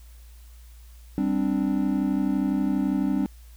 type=chord; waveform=triangle; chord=G suspended fourth; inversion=none; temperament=equal; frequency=196 / 261.6 / 293.7 Hz; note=G3 / C4 / D4; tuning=0 / 0 / 0 cents; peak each=-24 dBFS; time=1.18-3.26 s; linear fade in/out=0 ms; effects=added 58 Hz sine -44 dBFS peak until 3.56 s + white hiss -58 dBFS RMS until 3.56 s